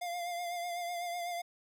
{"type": "tone with vibrato", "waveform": "square", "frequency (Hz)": 698.5, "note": "F5", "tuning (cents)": 0, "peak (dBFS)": -36, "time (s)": [0.01, 1.42], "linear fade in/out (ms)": 10, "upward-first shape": "triangle", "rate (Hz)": 8, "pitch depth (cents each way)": 41, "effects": []}